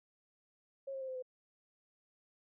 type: tone with pitch steps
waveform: sine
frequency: 544 / 535 / 526.1 / 517.3 / 508.7 Hz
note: C#5 / C5 / C5 / C5 / C5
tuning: -33 / +38 / +9 / -20 / -49 cents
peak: -39 dBFS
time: 0.87-1.225 s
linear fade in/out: 10 ms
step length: 71 ms
effects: none